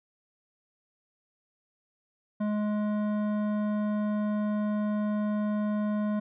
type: tone with hard clipping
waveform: sine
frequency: 210 Hz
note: G#3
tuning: 19 cents sharp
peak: -28 dBFS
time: 2.4-6.2 s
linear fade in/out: 10 ms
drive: 12 dB
effects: resampled to 8000 Hz